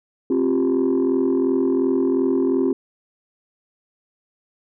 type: chord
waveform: sine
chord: C suspended fourth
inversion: none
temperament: equal with one note detuned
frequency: 266.4 / 349.2 / 392 Hz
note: C4 / F4 / G4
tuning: +31 / 0 / 0 cents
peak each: -18 / -20 / -20 dBFS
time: 0.3-2.73 s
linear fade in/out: 5 ms
effects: tanh soft clip ceiling -12 dBFS

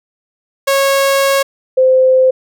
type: tone pair in turn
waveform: sawtooth / sine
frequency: 549 / 518.2 Hz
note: C#5 / C5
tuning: -17 / -17 cents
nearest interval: minor second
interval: 100 cents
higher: first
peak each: -6 dBFS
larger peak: neither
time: 0.67-1.43 / 1.77-2.31 s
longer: first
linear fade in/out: 10 ms
effects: none

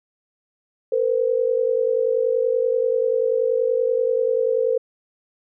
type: tone pair together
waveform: sine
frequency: 458.3 / 508.7 Hz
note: A#4 / C5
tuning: -29 / -49 cents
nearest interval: major second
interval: 180 cents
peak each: -20 dBFS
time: 0.92-4.78 s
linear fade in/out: 5 ms
effects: none

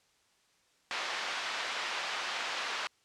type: band-pass noise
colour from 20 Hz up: pink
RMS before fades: -36 dBFS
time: 0.91-2.87 s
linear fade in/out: 0 ms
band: 970 to 4500 Hz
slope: 12 dB/octave
effects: white hiss -69 dBFS RMS until 3.04 s + low-pass 7000 Hz 12 dB/octave

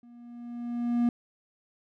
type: tone with level ramp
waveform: triangle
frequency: 238.8 Hz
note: A#3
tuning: 42 cents sharp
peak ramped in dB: -48 to -18 dBFS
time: 0.03-1.09 s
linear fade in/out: 2 ms
effects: none

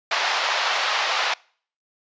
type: band-pass noise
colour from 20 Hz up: pink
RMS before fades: -23 dBFS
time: 0.11-1.34 s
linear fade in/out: 5 ms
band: 700 to 4900 Hz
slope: 24 dB/octave
effects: noise-tail reverb RT60 0.5 s tail -25 dB re dry + resampled to 16000 Hz

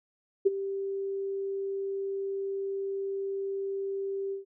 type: tone with ADSR envelope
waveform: sine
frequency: 392 Hz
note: G4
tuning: in tune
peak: -16 dBFS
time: 0.45-4.45 s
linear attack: 17 ms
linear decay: 22 ms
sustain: -14 dB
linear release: 130 ms
effects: none

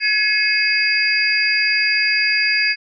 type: tone cluster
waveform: sine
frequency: 1686 / 2168 / 2549 / 4804 Hz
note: G#6 / C#7 / D#7 / D8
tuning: +26 / -39 / +41 / +38 cents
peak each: -20 dBFS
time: 0-2.76 s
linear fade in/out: 50 ms
effects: none

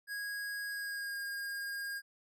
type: tone with pitch glide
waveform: square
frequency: 1650 to 1621.7 Hz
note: G#6 to G#6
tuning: -12 to -42 cents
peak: -38 dBFS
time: 0.07-2.02 s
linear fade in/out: 50 ms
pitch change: -30 cents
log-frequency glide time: 0.68-1.18 s
effects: none

